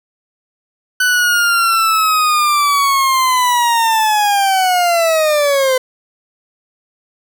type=linear sweep; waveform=40% pulse; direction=down; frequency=1501 to 509 Hz; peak=-10 dBFS; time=1-5.78 s; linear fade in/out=5 ms; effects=none